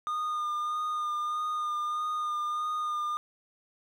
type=tone with vibrato; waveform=triangle; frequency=1218 Hz; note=D#6; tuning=37 cents flat; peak=-27 dBFS; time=0.07-3.17 s; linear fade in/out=0 ms; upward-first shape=sine; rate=1.6 Hz; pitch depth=19 cents each way; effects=11-bit